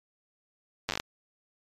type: slowing click train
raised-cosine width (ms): 0.2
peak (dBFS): -12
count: 8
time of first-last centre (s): 0.89-0.999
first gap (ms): 9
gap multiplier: 1.18
effects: MP3 96 kbps